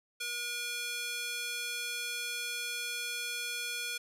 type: tone with high-pass filter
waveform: square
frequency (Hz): 480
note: B4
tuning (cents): -49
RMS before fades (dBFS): -37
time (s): 0.2-3.98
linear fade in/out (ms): 10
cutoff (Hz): 2300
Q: 1.1
effects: resampled to 32000 Hz